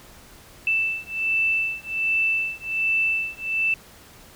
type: beating tone pair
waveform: sine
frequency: 2651 / 2652.3 Hz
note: E7 / E7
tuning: +9 / +10 cents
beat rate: 1.3 Hz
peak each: -24 dBFS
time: 0.67-3.74 s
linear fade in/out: 2 ms
effects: pink hiss -48 dBFS RMS until 4.35 s